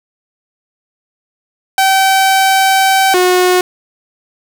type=tone pair in turn; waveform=sawtooth; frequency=770 / 363.4 Hz; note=G5 / F#4; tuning=-31 / -31 cents; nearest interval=octave + minor second; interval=1300 cents; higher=first; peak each=-4 dBFS; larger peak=neither; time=1.78-3.14 / 3.14-3.61 s; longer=first; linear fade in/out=2 ms; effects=none